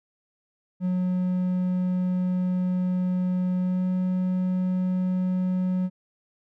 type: tone with pitch glide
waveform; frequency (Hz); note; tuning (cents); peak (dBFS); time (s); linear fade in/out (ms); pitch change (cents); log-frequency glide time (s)
triangle; 182.2 to 183.79; F#3 to F#3; -26 to -11; -20; 0.8-5.9; 50; +15; 3.59-3.86
effects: none